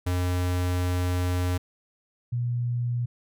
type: tone pair in turn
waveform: square / sine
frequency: 90 / 120.73 Hz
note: F#2 / B2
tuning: -47 / -39 cents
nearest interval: perfect fourth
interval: 508 cents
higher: second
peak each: -24 dBFS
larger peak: neither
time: 0.06-1.58 / 2.32-3.06 s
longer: first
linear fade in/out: 10 ms
effects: none